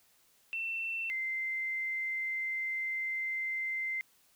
sine tone pair in turn, 2688 / 2080 Hz, E7 / C7, +33 / -11 cents, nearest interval major third, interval 444 cents, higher first, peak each -33 / -32 dBFS, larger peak second, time 0.53-1.1 / 1.1-4.01 s, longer second, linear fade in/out 0 ms, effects white hiss -67 dBFS RMS until 4.35 s

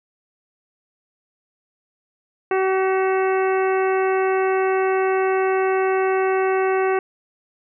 harmonic tone with a mistuned harmonic, 380 Hz, F#4, 46 cents sharp, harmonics 1 / 2 / 3 / 4 / 5 / 6 / 7, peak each -18 / -24 / -28 / -30 / -32 / -34 / -35 dBFS, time 2.51-6.99 s, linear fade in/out 2 ms, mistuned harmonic 6, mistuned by -53 cents, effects none

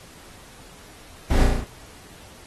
brown noise with echo, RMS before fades -20 dBFS, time 1.3-1.44 s, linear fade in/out 5 ms, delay 34 ms, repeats 6, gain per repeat -2 dB, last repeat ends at 1.644 s, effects pink hiss -47 dBFS RMS until 2.46 s + AAC 32 kbps

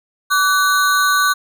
square ring-modulated tone, 1324 Hz, E6, 7 cents sharp, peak -10 dBFS, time 0.3-1.34 s, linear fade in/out 20 ms, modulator 172 Hz, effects none

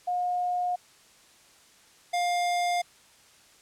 sine / square tone pair in turn, 717 / 705.1 Hz, F5 / F5, +45 / +16 cents, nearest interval unison, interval 29 cents, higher first, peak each -25 dBFS, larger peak neither, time 0.07-0.76 / 2.13-2.82 s, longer neither, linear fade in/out 10 ms, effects white hiss -57 dBFS RMS until 3.61 s + low-pass 9000 Hz 12 dB/octave

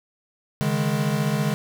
square chord, C# suspended second, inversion none, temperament equal with one note detuned, 140.53 / 155.56 / 207.7 Hz, C#3 / D#3 / G#3, +24 / 0 / 0 cents, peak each -26 dBFS, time 0.61-1.54 s, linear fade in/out 0 ms, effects none

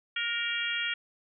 harmonic tone with a mistuned harmonic, 466.2 Hz, A#4, in tune, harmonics 3 / 4 / 5 / 6 / 7, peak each -35 / -35 / -35 / -35 / -35 dBFS, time 0.16-0.94 s, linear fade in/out 5 ms, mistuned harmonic 3, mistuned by +29 cents, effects none

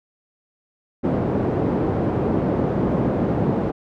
pink band-pass noise, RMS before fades -21 dBFS, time 1.03-3.72 s, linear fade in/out 20 ms, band 130 to 520 Hz, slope 12 dB/octave, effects none

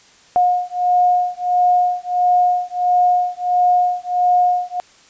sine beating tone pair, 718 / 719.5 Hz, F5 / F#5, +48 / -49 cents, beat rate 1.5 Hz, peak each -16 dBFS, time 0.36-4.8 s, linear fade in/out 0 ms, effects white hiss -49 dBFS RMS until 5.09 s + resampled to 16000 Hz

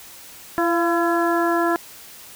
harmonic tone with a mistuned harmonic, 337.9 Hz, E4, 43 cents sharp, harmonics 1 / 2 / 3 / 4 / 5, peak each -20 / -23 / -25 / -26 / -27 dBFS, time 0.58-1.76 s, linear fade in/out 0 ms, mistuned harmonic 2, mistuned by +31 cents, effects white hiss -42 dBFS RMS until 2.35 s

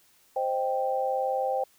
sine chord, C minor, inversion none, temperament equal, 523.3 / 622.3 / 784 Hz, C5 / Eb5 / G5, 0 / 0 / 0 cents, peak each -28 / -34 / -28 dBFS, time 0.36-1.64 s, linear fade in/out 5 ms, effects white hiss -62 dBFS RMS until 1.78 s

